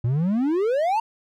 triangle exponential sweep, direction up, 112.5 to 932.3 Hz, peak -17 dBFS, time 0.04-1 s, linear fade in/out 5 ms, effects none

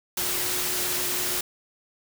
sine tone in noise, 360.8 Hz, F#4, 44 cents flat, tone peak -38 dBFS, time 0.17-1.41 s, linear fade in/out 5 ms, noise white, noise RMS -27 dBFS, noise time 0.17-1.41 s, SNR -14 dB, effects none

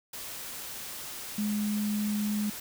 sine tone in noise, 209.3 Hz, G#3, 14 cents sharp, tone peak -27 dBFS, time 1.38-2.5 s, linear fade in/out 5 ms, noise white, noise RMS -40 dBFS, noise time 0.13-2.6 s, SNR +10 dB, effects none

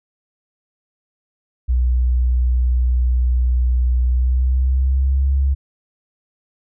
sine tone with pitch glide, 61.74 to 68.11 Hz, B1 to C#2, 0 to -30 cents, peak -13 dBFS, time 1.68-5.55 s, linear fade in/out 20 ms, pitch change +170 cents, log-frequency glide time 4.06-5.31 s, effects none

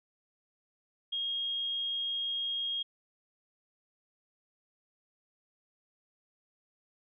sine tone, 3257 Hz, G#7, 34 cents flat, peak -31 dBFS, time 1.12-2.83 s, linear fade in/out 10 ms, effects none

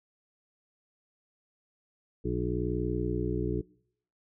harmonic tone, 60.7 Hz, B1, 29 cents flat, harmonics 1 / 2 / 3 / 5 / 6 / 7, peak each -35 / -35 / -35 / -35 / -35 / -35 dBFS, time 2.24-3.62 s, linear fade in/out 20 ms, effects noise-tail reverb RT60 0.7 s tail -24 dB re dry

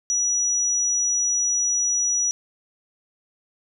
sine tone, 5850 Hz, F#8, 21 cents flat, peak -19 dBFS, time 0.1-2.31 s, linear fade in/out 0 ms, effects none

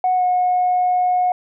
sine tone with pitch glide, 737 to 726 Hz, F#5 to F#5, -7 to -33 cents, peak -13 dBFS, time 0.04-1.32 s, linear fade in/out 2 ms, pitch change -26 cents, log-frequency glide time 0.15-0.23 s, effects tanh soft clip ceiling -10 dBFS

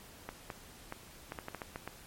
clicks, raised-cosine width 0.5 ms, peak -24 dBFS, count 10, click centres 0.29 / 0.502 / 0.924 / 1.321 / 1.388 / 1.484 / 1.547 / 1.618 / 1.759 / 1.876 s, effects pink hiss -54 dBFS RMS until 2.06 s + MP3 64 kbps

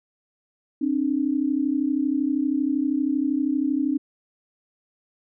sine tone pair together, 267.3 / 300 Hz, C4 / D4, +37 / +37 cents, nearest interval major second, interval 200 cents, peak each -23 dBFS, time 0.81-3.98 s, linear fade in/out 10 ms, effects none

